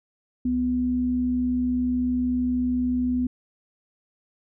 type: tone pair together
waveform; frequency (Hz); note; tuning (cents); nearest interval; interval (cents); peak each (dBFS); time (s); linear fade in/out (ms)
sine; 66.02 / 249.6; C2 / B3; +16 / +19; octave + major seventh; 2303; -33 / -21; 0.45-3.27; 5
effects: none